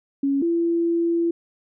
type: tone pair in turn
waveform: sine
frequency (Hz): 277.2 / 337.7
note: C#4 / E4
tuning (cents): 0 / +42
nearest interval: minor third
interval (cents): 342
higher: second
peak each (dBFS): -18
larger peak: neither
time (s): 0.23-0.42 / 0.42-1.31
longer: second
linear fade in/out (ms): 5
effects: none